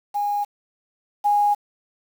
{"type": "tone pair in turn", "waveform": "sine", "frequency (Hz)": [820, 823.9], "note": ["G#5", "G#5"], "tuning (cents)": [-22, -14], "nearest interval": "unison", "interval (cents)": 8, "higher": "second", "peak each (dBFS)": [-20, -15], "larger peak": "second", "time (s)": [[0.14, 0.45], [1.24, 1.55]], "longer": "neither", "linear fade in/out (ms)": 20, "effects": ["7-bit"]}